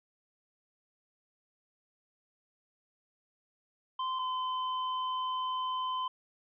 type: tone pair in turn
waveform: square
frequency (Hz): 1035 / 1023.7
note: C6 / C6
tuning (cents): -19 / -38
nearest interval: unison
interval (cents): 19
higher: first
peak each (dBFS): -32 / -32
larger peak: neither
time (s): 3.99-4.19 / 4.19-6.08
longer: second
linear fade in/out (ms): 5
effects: resampled to 8000 Hz